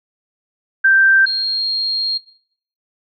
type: tone pair in turn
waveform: sine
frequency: 1568 / 4235 Hz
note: G6 / C8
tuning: 0 / +20 cents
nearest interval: octave + perfect fourth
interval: 1720 cents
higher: second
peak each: -8 / -16 dBFS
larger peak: first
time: 0.84-1.26 / 1.26-2.18 s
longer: second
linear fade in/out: 10 ms
effects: noise-tail reverb RT60 0.6 s tail -18 dB re dry